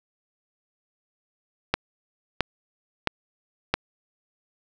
click train, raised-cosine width 0.3 ms, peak -4 dBFS, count 4, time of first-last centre 1.74-3.74 s, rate 1.5 Hz, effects none

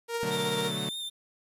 sawtooth tone with tremolo, 466.2 Hz, A#4, in tune, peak -24 dBFS, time 0.08-0.72 s, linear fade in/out 50 ms, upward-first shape sine, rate 16 Hz, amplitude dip 35%
sawtooth chord, B minor seventh, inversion none, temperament equal, 123.47 / 146.83 / 185 / 220 Hz, B2 / D3 / F#3 / A3, 0 / 0 / 0 / 0 cents, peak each -38 / -33 / -32 / -34 dBFS, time 0.23-0.89 s, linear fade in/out 0 ms
45% pulse tone with vibrato, 3618 Hz, A7, 48 cents sharp, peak -33 dBFS, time 0.3-1.1 s, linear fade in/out 20 ms, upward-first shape sine, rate 6.3 Hz, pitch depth 27 cents each way
effects resampled to 32000 Hz + 10-bit

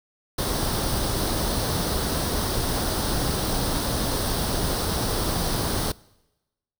pink noise with comb filter, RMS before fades -25 dBFS, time 0.38-5.92 s, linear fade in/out 5 ms, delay 0.21 ms, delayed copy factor +0.6, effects noise-tail reverb RT60 1.0 s tail -23 dB re dry

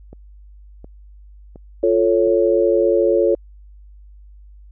click train, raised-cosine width 2 ms, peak -25 dBFS, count 4, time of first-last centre 0.13-2.273 s, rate 1.4 Hz
sine chord, F augmented, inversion none, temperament equal, 349.2 / 440 / 554.4 Hz, F4 / A4 / C#5, 0 / 0 / 0 cents, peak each -17 dBFS, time 1.83-3.35 s, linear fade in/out 5 ms
effects added 50 Hz sine -40 dBFS peak until 4.71 s

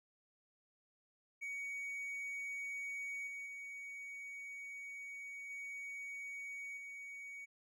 triangle tone with level steps, 2246 Hz, C#7, 22 cents sharp, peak -39 / -42 / -44 / -42 / -45 dBFS, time 1.41-7.46 s, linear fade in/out 20 ms, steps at 3.27 / 3.46 / 5.5 / 6.77 s, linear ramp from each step 2 ms, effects none

